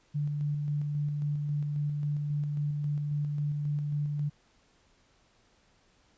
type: tone with tremolo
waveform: sine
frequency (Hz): 146.83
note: D3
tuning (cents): 0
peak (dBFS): -27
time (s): 0.14-4.3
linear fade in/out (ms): 20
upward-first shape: square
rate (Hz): 3.7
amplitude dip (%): 25
effects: pink hiss -66 dBFS RMS until 6.17 s + resampled to 16000 Hz